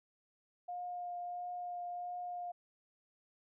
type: tone with vibrato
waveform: sine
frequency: 710 Hz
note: F5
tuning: 28 cents sharp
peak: -39 dBFS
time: 0.68-2.52 s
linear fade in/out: 10 ms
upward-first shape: triangle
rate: 1.5 Hz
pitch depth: 12 cents each way
effects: none